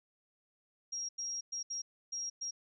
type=tone bursts at uneven times; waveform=sine; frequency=5620 Hz; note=F8; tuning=10 cents sharp; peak=-36 dBFS; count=6; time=0.92-1.09 / 1.18-1.41 / 1.52-1.63 / 1.7-1.82 / 2.12-2.3 / 2.41-2.51 s; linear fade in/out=10 ms; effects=none